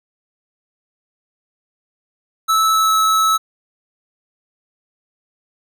square tone with pitch glide, 1308 to 1299.7 Hz, E6 to E6, -14 to -25 cents, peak -13 dBFS, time 2.48-3.38 s, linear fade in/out 20 ms, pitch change -11 cents, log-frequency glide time 2.69-2.95 s, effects none

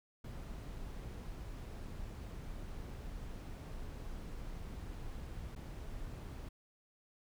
brown noise with dropouts, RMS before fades -45 dBFS, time 0.24-6.49 s, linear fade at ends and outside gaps 5 ms, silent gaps 5.552-5.56 s, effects none

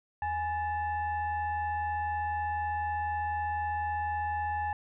sine tone with frequency modulation, 834 Hz, G#5, 7 cents sharp, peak -29 dBFS, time 0.22-4.73 s, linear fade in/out 2 ms, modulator 916 Hz, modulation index 0.68, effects none

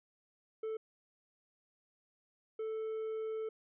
triangle tone bursts at uneven times, 440 Hz, A4, in tune, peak -34 dBFS, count 2, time 0.63-0.77 / 2.59-3.49 s, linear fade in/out 5 ms, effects resampled to 8000 Hz

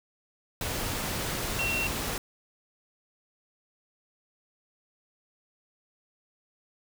sine tone in noise, 2726 Hz, F7, 43 cents flat, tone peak -28 dBFS, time 1.59-1.87 s, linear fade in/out 2 ms, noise pink, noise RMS -32 dBFS, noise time 0.61-2.18 s, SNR +1 dB, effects none

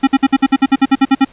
square tone bursts, 270 Hz, C#4, 45 cents flat, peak -7 dBFS, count 13, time 0.03-1.249 s, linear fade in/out 10 ms, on 43 ms, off 55 ms, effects pink hiss -45 dBFS RMS until 1.32 s + resampled to 8000 Hz

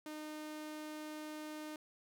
sawtooth tone, 306 Hz, D#4, 29 cents flat, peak -40 dBFS, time 0.06-1.76 s, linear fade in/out 2 ms, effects none

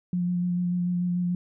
sine tone with vibrato, 177.3 Hz, F3, 26 cents sharp, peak -23 dBFS, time 0.13-1.35 s, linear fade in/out 2 ms, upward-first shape square, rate 6.8 Hz, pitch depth 13 cents each way, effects none

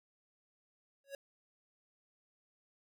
square tone with exponential growth, 554.4 Hz, C#5, in tune, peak -39 dBFS, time 1.04-1.15 s, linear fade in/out 2 ms, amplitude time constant 23 ms, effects none

